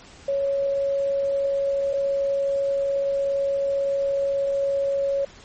sine tone with dropouts, 554.4 Hz, C#5, in tune, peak -20 dBFS, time 0.28-5.25 s, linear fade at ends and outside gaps 5 ms, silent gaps 1.932-1.937 s, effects pink hiss -47 dBFS RMS until 5.44 s + MP3 32 kbps

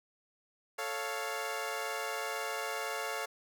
15% pulse chord, A augmented, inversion none, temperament equal, 440 / 554.4 / 698.5 Hz, A4 / C#5 / E#5, 0 / 0 / 0 cents, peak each -33 dBFS, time 0.78-3.26 s, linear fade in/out 10 ms, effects none

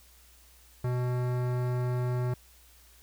sine tone with hard clipping, 124.2 Hz, B2, 10 cents sharp, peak -29 dBFS, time 0.84-2.34 s, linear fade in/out 5 ms, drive 18 dB, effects added 60 Hz sine -58 dBFS peak until 3.02 s + white hiss -59 dBFS RMS until 3.02 s

